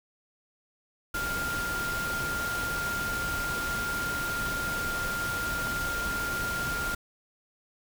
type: tone in noise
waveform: sine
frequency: 1400 Hz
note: F6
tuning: 4 cents sharp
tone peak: -30 dBFS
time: 1.14-6.95 s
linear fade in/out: 5 ms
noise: pink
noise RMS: -35 dBFS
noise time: 1.14-6.95 s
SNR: +2 dB
effects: none